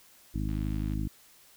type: harmonic tone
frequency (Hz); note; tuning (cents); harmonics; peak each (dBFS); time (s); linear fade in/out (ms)
51.91; G#1; 0; 1 / 2 / 3 / 4 / 5 / 6; -32 / -35 / -37 / -38 / -39 / -40; 0.34-1.08; 10
type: click train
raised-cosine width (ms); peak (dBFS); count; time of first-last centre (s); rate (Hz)
0.3; -35; 36; 0.49-0.935; 78.7
effects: white hiss -58 dBFS RMS until 1.56 s